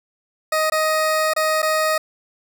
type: tone with dropouts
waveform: 20% pulse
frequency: 626 Hz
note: D#5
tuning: 10 cents sharp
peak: -12 dBFS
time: 0.52-1.98 s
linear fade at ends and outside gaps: 5 ms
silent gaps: 0.7-0.72 / 1.336-1.363 / 1.62-1.627 s
effects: none